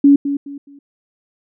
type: tone with echo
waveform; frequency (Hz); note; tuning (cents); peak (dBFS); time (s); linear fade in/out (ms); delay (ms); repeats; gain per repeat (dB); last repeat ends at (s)
sine; 282.2; C#4; +31; -5; 0.04-0.16; 5; 210; 3; -11; 0.79
effects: none